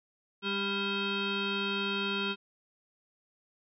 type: tone with frequency modulation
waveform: sine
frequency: 1392 Hz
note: F6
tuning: 6 cents flat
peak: -29 dBFS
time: 0.42-2.36 s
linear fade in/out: 50 ms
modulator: 596 Hz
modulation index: 3.7
effects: none